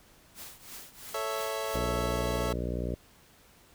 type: noise with tremolo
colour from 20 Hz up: white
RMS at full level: -43 dBFS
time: 0.34-1.8 s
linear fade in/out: 50 ms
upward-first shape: triangle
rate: 3 Hz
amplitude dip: 90%
type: chord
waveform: 25% pulse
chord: A major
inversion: none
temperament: equal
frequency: 440 / 554.4 / 659.3 Hz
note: A4 / C#5 / E5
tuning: 0 / 0 / 0 cents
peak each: -32 dBFS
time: 1.14-2.53 s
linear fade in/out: 5 ms
type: harmonic tone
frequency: 60.1 Hz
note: B1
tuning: 46 cents flat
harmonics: 1 / 2 / 3 / 4 / 5 / 6 / 7 / 8 / 9 / 10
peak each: -34 / -37 / -39 / -40 / -41 / -42 / -42 / -43 / -44 / -44 dBFS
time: 1.74-2.95 s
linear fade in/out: 5 ms
effects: pink hiss -59 dBFS RMS until 3.74 s